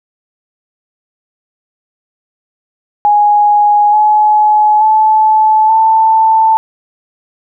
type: tone with pitch steps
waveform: sine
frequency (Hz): 830.6 / 848.5 / 866.9 / 885.6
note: G#5 / G#5 / A5 / A5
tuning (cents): 0 / +37 / -26 / +11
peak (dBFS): -5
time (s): 3.05-6.57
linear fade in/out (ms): 0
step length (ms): 880
effects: none